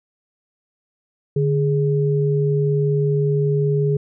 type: tone pair together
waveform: sine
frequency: 146.83 / 415.3 Hz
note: D3 / G#4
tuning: 0 / 0 cents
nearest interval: octave + tritone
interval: 1800 cents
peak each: -17 / -20 dBFS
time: 1.36-3.97 s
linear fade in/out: 5 ms
effects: none